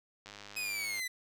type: click train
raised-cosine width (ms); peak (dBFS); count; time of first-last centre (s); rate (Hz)
0.2; -30; 76; 0.26-0.995; 102
type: linear sweep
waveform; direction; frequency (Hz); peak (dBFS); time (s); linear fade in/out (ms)
sawtooth; down; 2541 to 1975.5; -31; 0.56-1.08; 10
effects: none